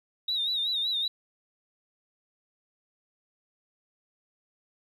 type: tone with vibrato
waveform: sine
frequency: 3778 Hz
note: A#7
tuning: 22 cents sharp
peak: -25 dBFS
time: 0.28-1.08 s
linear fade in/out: 5 ms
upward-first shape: sine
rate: 5.3 Hz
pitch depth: 85 cents each way
effects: tanh soft clip ceiling -21 dBFS + 11-bit